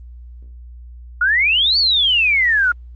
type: exponential two-way sweep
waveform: sine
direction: up then down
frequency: 1396.9 to 4600 to 1396.9 Hz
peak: -12 dBFS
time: 1.21-2.72 s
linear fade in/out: 5 ms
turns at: 1.78 s
effects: added 60 Hz sine -34 dBFS peak until 2.95 s + Opus 32 kbps